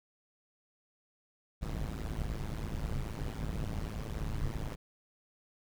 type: noise with amplitude modulation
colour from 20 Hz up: brown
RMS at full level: -32 dBFS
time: 1.61-4.76 s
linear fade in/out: 20 ms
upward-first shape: sine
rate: 109 Hz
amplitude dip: 100%
effects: none